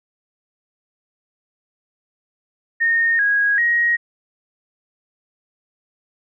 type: tone with pitch steps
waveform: sine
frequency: 1840 / 1649 / 1886 Hz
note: A#6 / G#6 / A#6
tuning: -23 / -13 / +20 cents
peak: -14 dBFS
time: 2.8-3.97 s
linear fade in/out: 20 ms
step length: 390 ms
effects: none